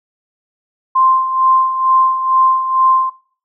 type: tone with tremolo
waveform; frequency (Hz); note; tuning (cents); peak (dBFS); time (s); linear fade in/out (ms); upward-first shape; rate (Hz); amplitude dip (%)
sine; 1046.5; C6; 0; -7; 0.95-3.1; 10; sine; 2.2; 65
effects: noise-tail reverb RT60 0.5 s tail -20 dB re dry